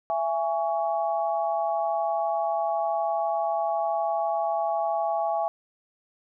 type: tone cluster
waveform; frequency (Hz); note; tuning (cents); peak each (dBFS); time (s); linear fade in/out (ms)
sine; 668 / 827 / 1122; E5 / G#5 / C#6; +23 / -8 / +21; -26 / -27 / -34; 0.1-5.48; 0
effects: none